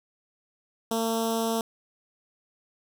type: tone with notch filter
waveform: 10% pulse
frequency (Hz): 226.5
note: A#3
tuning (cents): -50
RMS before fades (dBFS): -27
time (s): 0.91-1.61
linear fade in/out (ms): 2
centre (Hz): 1900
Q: 0.57
effects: none